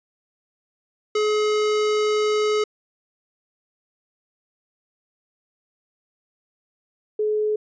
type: tone pair in turn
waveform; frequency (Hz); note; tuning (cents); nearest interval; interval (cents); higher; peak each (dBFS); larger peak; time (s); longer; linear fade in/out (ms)
square / sine; 424.4 / 425.9; G#4 / G#4; +38 / +44; unison; 6; second; -19 / -19; neither; 1.15-2.64 / 7.19-7.56; first; 5
effects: resampled to 16000 Hz